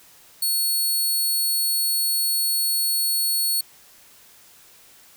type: tone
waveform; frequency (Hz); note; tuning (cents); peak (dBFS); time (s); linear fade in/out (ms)
5% pulse; 4400; C#8; -14; -13; 0.42-3.61; 5
effects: white hiss -51 dBFS RMS until 5.16 s